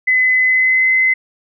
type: tone with pitch glide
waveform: sine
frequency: 2023 to 2048 Hz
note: B6 to C7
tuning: +41 to -38 cents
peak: -10 dBFS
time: 0.07-1.14 s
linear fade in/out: 10 ms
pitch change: +21 cents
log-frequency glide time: 0.41-0.89 s
effects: none